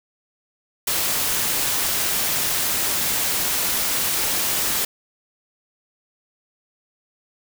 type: noise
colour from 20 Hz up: white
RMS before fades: -22 dBFS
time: 0.87-4.85 s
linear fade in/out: 5 ms
effects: none